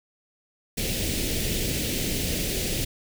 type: band-stop noise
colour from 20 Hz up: pink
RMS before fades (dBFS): -27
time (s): 0.77-2.85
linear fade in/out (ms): 10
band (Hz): 540 to 2200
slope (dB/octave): 24
effects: none